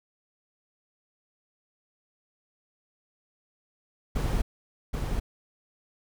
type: noise with echo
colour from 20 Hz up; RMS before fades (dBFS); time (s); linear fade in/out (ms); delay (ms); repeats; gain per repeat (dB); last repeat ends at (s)
brown; -26; 4.15-4.42; 10; 780; 1; -3; 5.2
effects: none